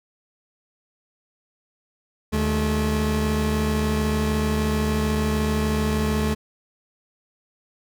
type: tone pair together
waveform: 30% pulse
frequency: 76.2 / 215.3 Hz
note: D#2 / A3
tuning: -36 / -37 cents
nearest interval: octave + tritone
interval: 1799 cents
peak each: -21 / -20 dBFS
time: 2.32-6.35 s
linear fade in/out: 20 ms
effects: none